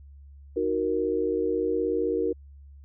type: chord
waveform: sine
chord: D# minor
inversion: none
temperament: equal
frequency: 311.1 / 370 / 466.2 Hz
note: D#4 / F#4 / A#4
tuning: 0 / 0 / 0 cents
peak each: -30 / -28 / -26 dBFS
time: 0.56-2.33 s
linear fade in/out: 10 ms
effects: added 70 Hz sine -45 dBFS peak until 2.84 s